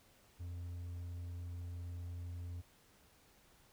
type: tone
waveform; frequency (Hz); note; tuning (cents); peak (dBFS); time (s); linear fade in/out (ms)
triangle; 87.2; F2; -2; -40; 0.39-2.62; 20
effects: pink hiss -67 dBFS RMS until 3.72 s